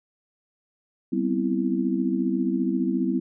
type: chord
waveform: sine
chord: C major seventh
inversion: second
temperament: equal with one note detuned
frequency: 193.41 / 246.9 / 261.6 / 329.6 Hz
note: G3 / B3 / C4 / E4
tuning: -23 / 0 / 0 / 0 cents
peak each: -27 dBFS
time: 1.12-3.2 s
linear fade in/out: 10 ms
effects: none